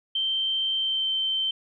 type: tone with pitch glide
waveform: sine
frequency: 3126 to 3106 Hz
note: G7 to G7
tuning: -6 to -17 cents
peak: -23 dBFS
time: 0.15-1.51 s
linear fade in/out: 5 ms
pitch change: -11 cents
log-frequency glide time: 0.77-1.1 s
effects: none